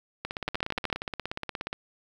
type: two click trains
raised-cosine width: 0.3 ms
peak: -12 / -16 dBFS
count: 7 / 26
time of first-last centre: 0.48-0.928 / 0.25-1.729 s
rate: 13.4 / 16.9 Hz
effects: 8-bit